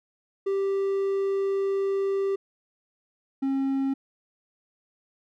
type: tone pair in turn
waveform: triangle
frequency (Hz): 392 / 270.5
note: G4 / C#4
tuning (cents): 0 / -42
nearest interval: tritone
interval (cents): 642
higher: first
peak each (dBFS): -21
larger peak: neither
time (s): 0.46-2.36 / 3.42-3.94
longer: first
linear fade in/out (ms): 10
effects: none